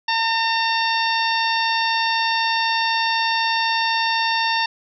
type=harmonic tone; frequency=908 Hz; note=A#5; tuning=46 cents flat; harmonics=1 / 2 / 3 / 4 / 5 / 6; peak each=-21 / -24 / -26 / -27 / -28 / -29 dBFS; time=0.08-4.66 s; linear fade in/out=5 ms; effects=none